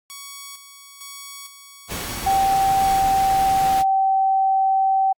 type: tone with tremolo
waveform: 5% pulse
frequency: 1120 Hz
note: C#6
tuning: 18 cents sharp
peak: -23 dBFS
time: 0.1-3.01 s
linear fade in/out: 0 ms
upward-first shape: square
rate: 1.1 Hz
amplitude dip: 55%
type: noise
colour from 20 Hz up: pink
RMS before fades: -30 dBFS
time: 1.89-3.83 s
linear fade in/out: 20 ms
type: tone with pitch glide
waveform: sine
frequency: 778 to 771.3 Hz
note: G5 to G5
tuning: -13 to -28 cents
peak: -15 dBFS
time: 2.26-5.13 s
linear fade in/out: 10 ms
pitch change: -15 cents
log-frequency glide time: 2.42-4.18 s
effects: AAC 64 kbps